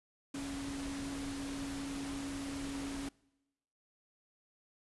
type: tone in noise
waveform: sine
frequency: 277.2 Hz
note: C#4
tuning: in tune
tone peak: -39 dBFS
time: 0.34-3.09 s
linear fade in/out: 5 ms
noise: pink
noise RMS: -45 dBFS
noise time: 0.34-3.09 s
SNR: +3 dB
effects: noise-tail reverb RT60 1.0 s tail -25 dB re dry + resampled to 24000 Hz